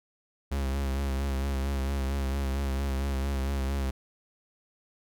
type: tone with vibrato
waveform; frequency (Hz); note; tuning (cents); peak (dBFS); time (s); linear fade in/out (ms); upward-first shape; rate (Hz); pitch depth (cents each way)
45% pulse; 68.1; C#2; -30; -27; 0.51-3.91; 10; sine; 4.4; 43
effects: none